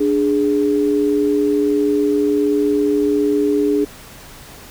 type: tone pair together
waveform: sine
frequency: 293.8 / 415.2 Hz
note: D4 / G#4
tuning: +1 / 0 cents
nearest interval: tritone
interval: 599 cents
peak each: -16 dBFS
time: 0-3.85 s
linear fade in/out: 10 ms
effects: pink hiss -39 dBFS RMS until 4.7 s